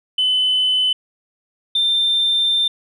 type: tone pair in turn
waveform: sine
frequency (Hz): 3022 / 3584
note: F#7 / A7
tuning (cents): +36 / +31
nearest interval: minor third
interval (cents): 295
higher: second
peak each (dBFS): -13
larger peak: neither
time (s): 0.18-0.93 / 1.75-2.68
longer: second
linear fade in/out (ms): 5
effects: tanh soft clip ceiling -10 dBFS